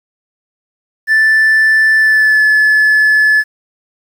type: tone with pitch glide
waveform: triangle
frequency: 1760 to 1723.8 Hz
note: A6 to A6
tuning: 0 to -36 cents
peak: -4 dBFS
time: 1.07-3.44 s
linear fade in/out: 50 ms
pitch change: -36 cents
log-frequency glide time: 1.98-2.44 s
effects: tanh soft clip ceiling -1 dBFS + 7-bit